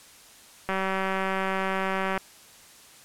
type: click train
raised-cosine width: 0.5 ms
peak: -13 dBFS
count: 285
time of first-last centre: 0.69-2.177 s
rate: 191 Hz
effects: white hiss -51 dBFS RMS until 3.04 s + low-pass 11000 Hz 12 dB/octave